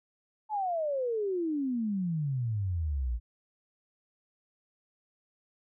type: exponential sweep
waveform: sine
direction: down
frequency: 880 to 55 Hz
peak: -28 dBFS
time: 0.49-3.2 s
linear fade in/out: 50 ms
effects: none